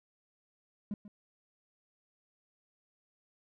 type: tone with echo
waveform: triangle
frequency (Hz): 205.7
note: G#3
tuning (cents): -16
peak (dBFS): -30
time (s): 0.91-0.94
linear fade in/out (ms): 2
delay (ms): 140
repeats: 1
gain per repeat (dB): -15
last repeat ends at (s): 1.08
effects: tanh soft clip ceiling -29 dBFS